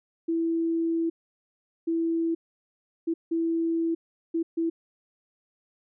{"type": "tone bursts at uneven times", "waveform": "sine", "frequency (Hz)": 330.5, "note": "E4", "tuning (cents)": 5, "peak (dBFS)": -23, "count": 6, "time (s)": [[0.28, 1.1], [1.87, 2.35], [3.07, 3.14], [3.31, 3.95], [4.34, 4.43], [4.57, 4.7]], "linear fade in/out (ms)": 10, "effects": []}